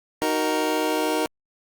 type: chord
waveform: 25% pulse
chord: D# minor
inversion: none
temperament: just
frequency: 311.1 / 373.4 / 466.7 Hz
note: D#4 / F#4 / A#4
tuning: 0 / +16 / +2 cents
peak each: -21 / -25 / -22 dBFS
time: 0.22-1.26 s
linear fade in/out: 0 ms
effects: Opus 48 kbps